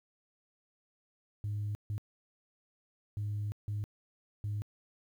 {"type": "tone bursts at uneven times", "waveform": "sine", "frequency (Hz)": 103.83, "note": "G#2", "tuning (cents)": 0, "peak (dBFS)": -31, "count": 5, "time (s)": [[1.44, 1.75], [1.9, 1.98], [3.17, 3.52], [3.68, 3.84], [4.44, 4.62]], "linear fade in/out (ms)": 0, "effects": ["tanh soft clip ceiling -30 dBFS", "11-bit"]}